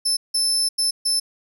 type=tone bursts at uneven times; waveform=30% pulse; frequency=5274 Hz; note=E8; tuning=in tune; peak=-14 dBFS; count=4; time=0.05-0.17 / 0.34-0.69 / 0.78-0.91 / 1.05-1.2 s; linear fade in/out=10 ms; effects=none